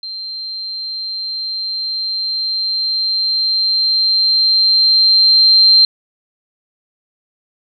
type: tone with level ramp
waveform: sine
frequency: 4149 Hz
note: C8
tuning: 15 cents flat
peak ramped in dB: -24 to -5 dBFS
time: 0.03-5.85 s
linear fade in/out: 2 ms
effects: none